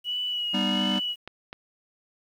sine tone with vibrato, 2920 Hz, F#7, 24 cents flat, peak -26 dBFS, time 0.04-1.16 s, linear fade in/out 50 ms, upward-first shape sine, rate 1.4 Hz, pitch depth 31 cents each way
square chord, G augmented, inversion none, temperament just, 196 / 245 / 306.2 Hz, G3 / B3 / D#4, 0 / -14 / -28 cents, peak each -28 / -31 / -33 dBFS, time 0.53-1 s, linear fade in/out 20 ms
clicks, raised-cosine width 0.3 ms, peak -22 dBFS, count 3, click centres 0.959 / 1.276 / 1.529 s
effects low-pass 6000 Hz 12 dB/octave + 9-bit

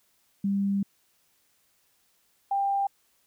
sine tone pair in turn, 198.4 / 793.6 Hz, G3 / G5, +21 / +21 cents, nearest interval 2 octaves, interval 2400 cents, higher second, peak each -23 dBFS, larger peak neither, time 0.44-0.83 / 2.51-2.87 s, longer first, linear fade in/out 5 ms, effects white hiss -68 dBFS RMS until 3.26 s

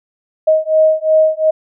sine beating tone pair, 627 / 629.8 Hz, D#5 / D#5, +13 / +21 cents, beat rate 2.8 Hz, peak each -12 dBFS, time 0.47-1.51 s, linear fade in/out 10 ms, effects none

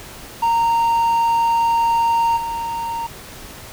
triangle tone with level steps, 925 Hz, A#5, 14 cents flat, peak -12 / -20 dBFS, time 0.42-3.07 s, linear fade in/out 10 ms, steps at 2.36 s, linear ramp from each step 20 ms, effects pink hiss -37 dBFS RMS until 3.72 s

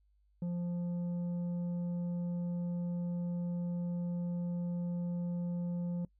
sine tone with tanh clipping, 174.61 Hz, F3, in tune, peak -34 dBFS, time 0.42-6.05 s, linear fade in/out 2 ms, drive 6 dB, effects noise-tail reverb RT60 0.1 s tail -23 dB re dry + added 50 Hz sine -67 dBFS peak until 6.19 s

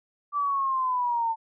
sine linear sweep, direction down, 1170 to 891 Hz, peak -23 dBFS, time 0.32-1.36 s, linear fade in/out 50 ms, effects none

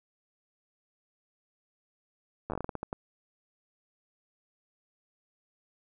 slowing click train, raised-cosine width 1 ms, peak -20 dBFS, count 12, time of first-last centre 2.5-2.929 s, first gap 9 ms, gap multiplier 1.27, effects none

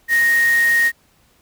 sine tone in noise, 1864.7 Hz, A#6, in tune, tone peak -12 dBFS, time 0.08-0.92 s, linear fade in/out 50 ms, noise white, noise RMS -29 dBFS, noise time 0.08-0.92 s, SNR +14 dB, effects pink hiss -57 dBFS RMS until 1.41 s

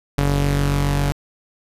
sawtooth tone pair together, 47.23 / 141.9 Hz, F#1 / C#3, +36 / +41 cents, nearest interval octave + perfect fifth, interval 1905 cents, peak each -16 dBFS, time 0.18-1.12 s, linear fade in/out 0 ms, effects resampled to 32000 Hz

